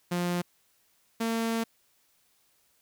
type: tone pair in turn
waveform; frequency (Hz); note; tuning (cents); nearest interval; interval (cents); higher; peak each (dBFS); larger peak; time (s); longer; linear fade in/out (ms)
sawtooth; 176 / 227.5; F3 / A#3; +14 / -42; major third; 444; second; -23; neither; 0.11-0.42 / 1.2-1.64; second; 10
effects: white hiss -68 dBFS RMS until 2.81 s